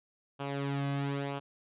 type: tone with flanger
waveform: sawtooth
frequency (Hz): 140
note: C#3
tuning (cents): +18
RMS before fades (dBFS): -34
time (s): 0.39-1.4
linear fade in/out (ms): 20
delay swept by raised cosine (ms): 0.5 to 2.2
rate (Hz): 1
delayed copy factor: -0.65
effects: resampled to 8000 Hz